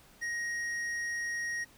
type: tone with hard clipping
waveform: sine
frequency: 1879 Hz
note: A#6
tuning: 13 cents sharp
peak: -34 dBFS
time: 0.21-1.65 s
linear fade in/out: 20 ms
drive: 8 dB
effects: pink hiss -59 dBFS RMS until 1.77 s